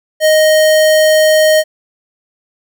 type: tone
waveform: square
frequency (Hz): 622.3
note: D#5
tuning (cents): 0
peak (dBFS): -7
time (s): 0.2-1.64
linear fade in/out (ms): 50
effects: none